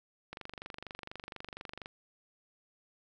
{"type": "click train", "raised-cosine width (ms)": 0.3, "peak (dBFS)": -26, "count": 38, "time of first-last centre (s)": [0.33, 1.859], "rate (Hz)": 24.2, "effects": []}